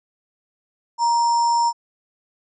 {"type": "tone with sample-and-hold", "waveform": "sine", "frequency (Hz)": 939, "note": "A#5", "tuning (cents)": 12, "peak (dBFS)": -15, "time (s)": [0.98, 1.73], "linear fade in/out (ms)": 50, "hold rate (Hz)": 6300, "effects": ["resampled to 16000 Hz"]}